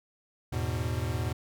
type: chord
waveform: square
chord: E major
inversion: none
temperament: equal with one note detuned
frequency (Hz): 82.41 / 106.13 / 123.47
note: E2 / G#2 / B2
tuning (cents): 0 / +38 / 0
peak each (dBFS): -34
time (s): 0.52-1.33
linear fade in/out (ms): 10
effects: none

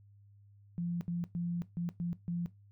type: tone bursts at uneven times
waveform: sine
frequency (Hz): 172.7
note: F3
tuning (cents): -19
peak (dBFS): -32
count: 6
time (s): 0.78-1.01 / 1.08-1.24 / 1.35-1.62 / 1.77-1.89 / 2-2.13 / 2.28-2.46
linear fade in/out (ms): 0
effects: noise-tail reverb RT60 0.2 s tail -18 dB re dry + added 101 Hz sine -57 dBFS peak until 2.71 s

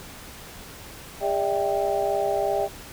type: tone cluster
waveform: sine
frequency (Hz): 403.4 / 590 / 653 / 788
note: G4 / D5 / E5 / G5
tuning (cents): +50 / +8 / -17 / +9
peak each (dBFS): -27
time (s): 1.2-2.69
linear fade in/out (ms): 50
effects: pink hiss -42 dBFS RMS until 2.92 s

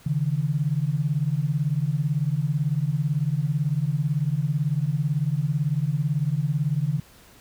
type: beating tone pair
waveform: sine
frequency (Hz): 138.59 / 156.59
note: C#3 / D#3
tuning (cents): 0 / +11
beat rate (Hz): 18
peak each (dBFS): -24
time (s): 0.06-7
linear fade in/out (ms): 5
effects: pink hiss -52 dBFS RMS until 7.4 s

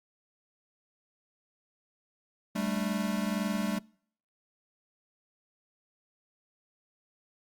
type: chord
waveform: square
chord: G suspended second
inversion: none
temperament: equal with one note detuned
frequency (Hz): 196 / 217.9 / 293.7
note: G3 / A3 / D4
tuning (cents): 0 / -17 / 0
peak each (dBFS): -33 / -33 / -39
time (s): 2.55-3.79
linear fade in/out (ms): 10
effects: noise-tail reverb RT60 0.6 s tail -26 dB re dry + Opus 48 kbps

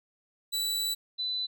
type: tone pair in turn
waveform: sawtooth / sine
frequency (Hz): 3951 / 3999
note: B7 / B7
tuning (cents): 0 / +21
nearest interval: unison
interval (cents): 21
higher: second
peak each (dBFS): -25 / -29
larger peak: first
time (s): 0.52-0.95 / 1.18-1.47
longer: first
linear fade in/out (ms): 20
effects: none

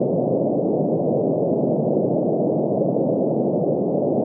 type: band-pass noise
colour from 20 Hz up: white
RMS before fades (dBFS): -20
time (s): 0-4.24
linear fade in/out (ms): 5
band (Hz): 130 to 640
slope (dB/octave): 48
effects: none

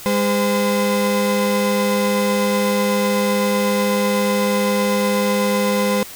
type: tone pair together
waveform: 35% pulse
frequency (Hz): 203.2 / 512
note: G#3 / C5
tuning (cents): -38 / -38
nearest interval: octave + major third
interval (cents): 1600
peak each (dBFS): -17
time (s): 0.06-6.03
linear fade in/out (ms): 0
effects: white hiss -36 dBFS RMS until 6.15 s

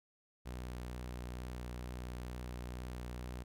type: tone with vibrato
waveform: sawtooth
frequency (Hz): 61.4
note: B1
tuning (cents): -9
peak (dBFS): -38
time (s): 0.45-3.44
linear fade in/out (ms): 20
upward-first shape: triangle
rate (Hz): 2.2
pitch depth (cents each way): 16
effects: none

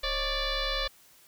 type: tone with frequency modulation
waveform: sine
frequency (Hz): 1760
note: A6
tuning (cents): 0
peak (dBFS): -27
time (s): 0.03-0.88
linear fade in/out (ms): 10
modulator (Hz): 575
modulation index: 4.6
effects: white hiss -58 dBFS RMS until 1.27 s

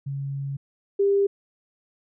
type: tone pair in turn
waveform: sine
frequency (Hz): 138.59 / 398.7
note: C#3 / G4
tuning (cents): 0 / +29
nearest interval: octave + tritone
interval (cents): 1829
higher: second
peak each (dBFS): -27 / -17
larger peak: second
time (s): 0.06-0.57 / 0.99-1.27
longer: first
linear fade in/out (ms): 10
effects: none

